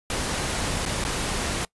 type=noise with dropouts; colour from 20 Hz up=pink; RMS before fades=-27 dBFS; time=0.1-1.65 s; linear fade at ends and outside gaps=2 ms; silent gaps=0.854-0.86 / 1.041-1.049 s; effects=noise-tail reverb RT60 0.1 s tail -23 dB re dry + resampled to 24000 Hz